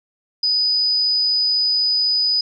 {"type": "tone", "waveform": "sine", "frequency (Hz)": 4978, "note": "D#8", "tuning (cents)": 0, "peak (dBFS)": -15, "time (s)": [0.43, 2.41], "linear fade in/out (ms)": 5, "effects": []}